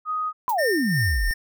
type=tone; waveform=sine; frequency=1249 Hz; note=D#6; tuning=6 cents sharp; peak=-23 dBFS; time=0.05-0.33 s; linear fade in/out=50 ms
type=exponential sweep; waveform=sine; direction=down; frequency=1040 to 35 Hz; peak=-20 dBFS; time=0.48-1.31 s; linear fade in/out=0 ms
type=noise with exponential decay; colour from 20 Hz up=violet; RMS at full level=-27 dBFS; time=0.49-0.58 s; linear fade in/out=5 ms; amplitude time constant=19 ms
type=tone with tremolo; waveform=square; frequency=1816 Hz; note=A#6; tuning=46 cents flat; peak=-23 dBFS; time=0.58-1.34 s; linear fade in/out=10 ms; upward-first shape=sine; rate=2.8 Hz; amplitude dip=45%
effects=none